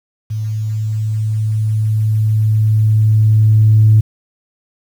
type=tone with level ramp; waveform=sine; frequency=108.5 Hz; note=A2; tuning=24 cents flat; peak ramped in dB=-17 to -4 dBFS; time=0.3-4.01 s; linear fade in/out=10 ms; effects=tanh soft clip ceiling 0 dBFS + 7-bit